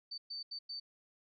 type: tone bursts at uneven times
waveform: sine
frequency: 4568 Hz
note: D8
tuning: 49 cents flat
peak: -40 dBFS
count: 4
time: 0.11-0.18 / 0.3-0.43 / 0.51-0.59 / 0.69-0.8 s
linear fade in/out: 10 ms
effects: none